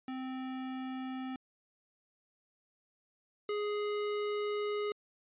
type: tone pair in turn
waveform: square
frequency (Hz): 259.9 / 416.2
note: C4 / G#4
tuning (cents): -11 / +4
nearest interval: minor sixth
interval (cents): 815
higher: second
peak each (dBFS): -38 / -33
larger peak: second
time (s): 0.08-1.36 / 3.49-4.92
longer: second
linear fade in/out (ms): 2
effects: resampled to 8000 Hz